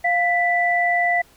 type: tone pair together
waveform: sine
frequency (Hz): 700 / 1979.9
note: F5 / B6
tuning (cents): +4 / +4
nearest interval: octave + tritone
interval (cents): 1800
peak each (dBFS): -19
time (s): 0.04-1.22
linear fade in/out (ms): 10
effects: pink hiss -53 dBFS RMS until 1.36 s